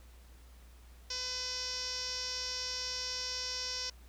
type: tone with low-pass filter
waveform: 5% pulse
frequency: 504 Hz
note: B4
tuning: 35 cents sharp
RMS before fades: -38 dBFS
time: 1.1-3.9 s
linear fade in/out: 5 ms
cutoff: 5500 Hz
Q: 7
effects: added 60 Hz sine -53 dBFS peak until 4.08 s + pink hiss -63 dBFS RMS until 4.08 s